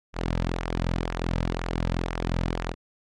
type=tone with flanger; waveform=sawtooth; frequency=42.73 Hz; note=F1; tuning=37 cents flat; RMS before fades=-28 dBFS; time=0.13-2.75 s; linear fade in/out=50 ms; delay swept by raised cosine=0.22 to 2.82 ms; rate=2 Hz; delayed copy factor=-0.55; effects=low-pass 5000 Hz 12 dB/octave